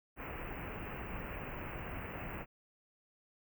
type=band-stop noise; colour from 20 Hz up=pink; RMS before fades=-43 dBFS; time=0.16-2.46 s; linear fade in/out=50 ms; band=2800 to 16000 Hz; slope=96 dB/octave; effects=none